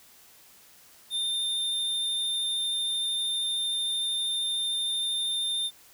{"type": "tone with vibrato", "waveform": "square", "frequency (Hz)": 3610, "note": "A7", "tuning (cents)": 44, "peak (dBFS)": -27, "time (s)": [1.1, 5.71], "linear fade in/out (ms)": 50, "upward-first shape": "sine", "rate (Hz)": 13, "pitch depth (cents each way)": 9, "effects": ["white hiss -55 dBFS RMS until 5.93 s"]}